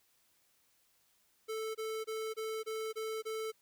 square tone bursts, 440 Hz, A4, in tune, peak -37 dBFS, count 7, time 1.48-3.52 s, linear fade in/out 20 ms, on 270 ms, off 25 ms, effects white hiss -72 dBFS RMS until 3.61 s

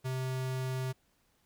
square tone, 129.9 Hz, C3, 12 cents flat, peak -33 dBFS, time 0.04-0.93 s, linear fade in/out 20 ms, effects pink hiss -72 dBFS RMS until 1.45 s

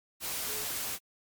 sine tone in noise, 425.4 Hz, G#4, 42 cents sharp, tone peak -43 dBFS, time 0.46-0.66 s, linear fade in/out 50 ms, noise white, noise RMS -35 dBFS, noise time 0.2-0.99 s, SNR -11 dB, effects MP3 96 kbps

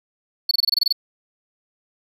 triangle tone bursts, 4435 Hz, C#8, in tune, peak -13 dBFS, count 10, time 0.49-0.926 s, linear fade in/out 5 ms, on 22 ms, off 24 ms, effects none

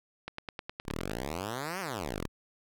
click train, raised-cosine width 0.3 ms, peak -21 dBFS, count 9, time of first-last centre 0.28-1.111 s, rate 9.63 Hz
5% pulse exponential two-way sweep, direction up then down, 31.74 to 200.5 to 31.74 Hz, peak -23 dBFS, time 0.85-2.28 s, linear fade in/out 10 ms, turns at 1.8 s
effects none

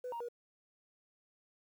sine tone with pitch steps, 499 / 936 / 478.7 Hz, B4 / A#5 / A#4, +18 / +7 / +46 cents, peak -37 dBFS, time 0.04-0.286 s, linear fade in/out 5 ms, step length 82 ms, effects tanh soft clip ceiling -36 dBFS + 11-bit

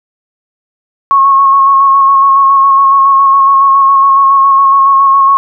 sine tone with vibrato, 1094 Hz, C#6, 23 cents flat, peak -3 dBFS, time 1.11-5.37 s, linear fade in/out 0 ms, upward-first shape square, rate 7.2 Hz, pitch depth 19 cents each way, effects none

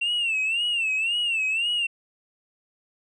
sine tone with vibrato, 2718 Hz, F7, 48 cents flat, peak -20 dBFS, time 0.01-1.87 s, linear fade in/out 10 ms, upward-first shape sine, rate 1.9 Hz, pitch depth 120 cents each way, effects tanh soft clip ceiling -20 dBFS

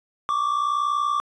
triangle tone pair together, 1114.2 / 1174.7 Hz, C#6 / D6, +9 / 0 cents, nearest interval minor second, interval 91 cents, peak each -24 / -20 dBFS, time 0.29-1.2 s, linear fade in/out 0 ms, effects resampled to 22050 Hz

